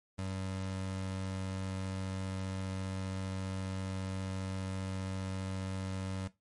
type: tone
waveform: 25% pulse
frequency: 94.9 Hz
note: F#2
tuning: 44 cents sharp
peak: -32 dBFS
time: 0.18-6.28 s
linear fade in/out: 10 ms
effects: noise-tail reverb RT60 0.2 s tail -17 dB re dry + MP3 48 kbps